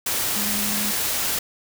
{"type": "tone in noise", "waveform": "sine", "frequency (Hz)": 207.7, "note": "G#3", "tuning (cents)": 0, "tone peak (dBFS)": -29, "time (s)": [0.36, 0.91], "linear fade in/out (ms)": 5, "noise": "white", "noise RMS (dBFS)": -24, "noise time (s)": [0.06, 1.39], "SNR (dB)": -8, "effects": []}